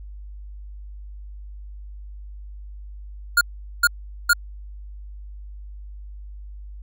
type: tone bursts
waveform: square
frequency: 1426 Hz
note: F6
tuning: 36 cents sharp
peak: -13 dBFS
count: 3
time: 3.37-4.333 s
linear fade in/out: 5 ms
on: 41 ms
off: 420 ms
effects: added 50 Hz sine -35 dBFS peak until 6.82 s